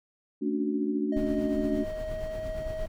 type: chord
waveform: sine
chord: D major seventh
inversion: second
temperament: equal with one note detuned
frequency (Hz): 220 / 277.2 / 291.6 / 370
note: A3 / C#4 / D4 / F#4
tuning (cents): 0 / 0 / -12 / 0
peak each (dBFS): -31 / -34 / -29 / -33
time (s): 0.41-1.85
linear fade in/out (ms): 20
type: tone with pitch glide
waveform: triangle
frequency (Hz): 622.3 to 632.1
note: D#5 to D#5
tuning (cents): 0 to +27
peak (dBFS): -31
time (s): 1.12-2.86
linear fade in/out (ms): 5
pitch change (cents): +27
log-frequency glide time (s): 1.61-2.39
type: noise with tremolo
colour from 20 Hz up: brown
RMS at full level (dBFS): -35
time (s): 1.16-2.88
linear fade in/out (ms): 10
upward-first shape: triangle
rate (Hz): 8.6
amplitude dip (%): 55
effects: none